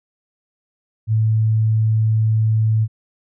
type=tone; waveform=sine; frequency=110 Hz; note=A2; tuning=in tune; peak=-13 dBFS; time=1.07-2.88 s; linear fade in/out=50 ms; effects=none